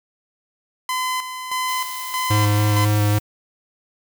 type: tone with tremolo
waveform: sawtooth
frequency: 1020 Hz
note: C6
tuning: 44 cents flat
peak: -17 dBFS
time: 0.89-2.85 s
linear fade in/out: 2 ms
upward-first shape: square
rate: 1.6 Hz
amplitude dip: 60%
type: noise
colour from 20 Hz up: blue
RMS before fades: -34 dBFS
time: 1.67-3.2 s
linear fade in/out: 20 ms
type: tone with vibrato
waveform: square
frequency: 104.5 Hz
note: G#2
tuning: 11 cents sharp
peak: -16 dBFS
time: 2.3-3.19 s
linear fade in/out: 10 ms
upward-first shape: square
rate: 3.6 Hz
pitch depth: 11 cents each way
effects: none